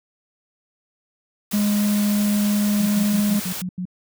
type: noise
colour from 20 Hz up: white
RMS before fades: -30 dBFS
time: 1.51-3.62 s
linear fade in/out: 5 ms
type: tone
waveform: triangle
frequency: 207 Hz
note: G#3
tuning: 5 cents flat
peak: -15 dBFS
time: 1.53-3.4 s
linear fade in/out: 10 ms
type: tone bursts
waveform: sine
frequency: 181.5 Hz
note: F#3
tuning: 33 cents flat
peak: -24 dBFS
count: 7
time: 2.8-3.854 s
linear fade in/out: 5 ms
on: 76 ms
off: 87 ms
effects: none